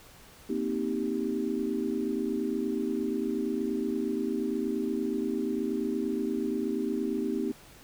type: chord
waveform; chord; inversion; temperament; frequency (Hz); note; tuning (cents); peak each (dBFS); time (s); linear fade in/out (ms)
sine; C minor seventh; third; equal with one note detuned; 233.1 / 261.6 / 314 / 392; Bb3 / C4 / Eb4 / G4; 0 / 0 / +16 / 0; -33; 0.49-7.52; 10
effects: pink hiss -53 dBFS RMS until 7.83 s